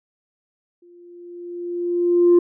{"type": "tone with exponential growth", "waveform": "sine", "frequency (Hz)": 349.2, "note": "F4", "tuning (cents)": 0, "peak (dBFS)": -7, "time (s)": [0.82, 2.39], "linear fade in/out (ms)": 5, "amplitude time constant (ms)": 340, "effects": ["tanh soft clip ceiling -7 dBFS"]}